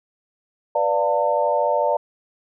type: chord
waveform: sine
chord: B half-diminished seventh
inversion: none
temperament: equal with one note detuned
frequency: 493.9 / 587.3 / 698.5 / 901.1 Hz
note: B4 / D5 / F5 / A5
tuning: 0 / 0 / 0 / +41 cents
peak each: -25 / -20 / -25 / -22 dBFS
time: 0.75-1.97 s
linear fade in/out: 5 ms
effects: none